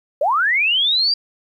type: linear sweep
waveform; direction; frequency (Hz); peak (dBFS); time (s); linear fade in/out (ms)
sine; up; 523.3 to 4789; -14; 0.21-1.14; 5
effects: 9-bit